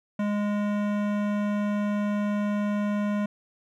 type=tone with hard clipping; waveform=sine; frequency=206.5 Hz; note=G#3; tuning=10 cents flat; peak=-26 dBFS; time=0.19-3.26 s; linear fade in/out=5 ms; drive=17 dB; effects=none